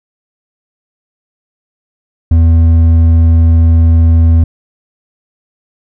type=tone with hard clipping; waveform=sine; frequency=82.41 Hz; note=E2; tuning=in tune; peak=-5 dBFS; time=2.31-4.44 s; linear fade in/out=5 ms; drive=5 dB; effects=none